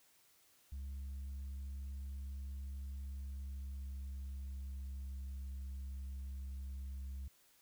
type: tone with pitch glide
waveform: sine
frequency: 68.2 to 67.11 Hz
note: C#2 to C2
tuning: -28 to +45 cents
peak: -39 dBFS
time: 0.72-7.28 s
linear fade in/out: 5 ms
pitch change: -27 cents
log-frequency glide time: 2.99-5.1 s
effects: tanh soft clip ceiling -41 dBFS + white hiss -69 dBFS RMS until 7.61 s